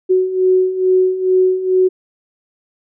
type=beating tone pair; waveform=sine; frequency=369.9 / 372.2 Hz; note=F#4 / F#4; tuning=0 / +10 cents; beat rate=2.3 Hz; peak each=-17 / -12 dBFS; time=0.09-1.89 s; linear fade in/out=20 ms; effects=none